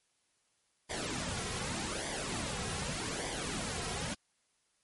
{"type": "noise with flanger", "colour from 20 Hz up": "pink", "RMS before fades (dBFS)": -37, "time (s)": [0.89, 4.15], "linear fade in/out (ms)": 20, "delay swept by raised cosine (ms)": [0.73, 3.43], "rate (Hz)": 0.84, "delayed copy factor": -0.65, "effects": ["white hiss -75 dBFS RMS until 4.83 s", "MP3 48 kbps"]}